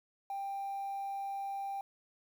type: tone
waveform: sine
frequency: 790 Hz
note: G5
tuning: 13 cents sharp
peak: -34 dBFS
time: 0.3-1.81 s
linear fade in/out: 2 ms
effects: tanh soft clip ceiling -34 dBFS + 10-bit